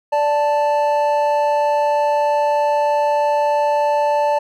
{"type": "tone pair together", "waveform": "triangle", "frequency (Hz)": [585.6, 880], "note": ["D5", "A5"], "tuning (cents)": [-5, 0], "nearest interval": "perfect fifth", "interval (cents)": 705, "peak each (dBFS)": [-15, -15], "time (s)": [0.12, 4.39], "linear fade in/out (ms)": 10, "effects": []}